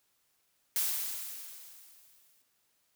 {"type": "noise with exponential decay", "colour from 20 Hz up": "blue", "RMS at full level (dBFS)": -29, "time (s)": [0.76, 2.42], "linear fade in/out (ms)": 1, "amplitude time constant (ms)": 360, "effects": ["white hiss -74 dBFS RMS until 2.95 s"]}